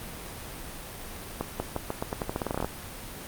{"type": "accelerating click train", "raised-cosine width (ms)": 1, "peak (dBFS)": -14, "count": 17, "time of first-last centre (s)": [1.41, 2.646], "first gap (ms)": 190, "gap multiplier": 0.86, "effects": ["pink hiss -40 dBFS RMS until 3.27 s", "Opus 32 kbps"]}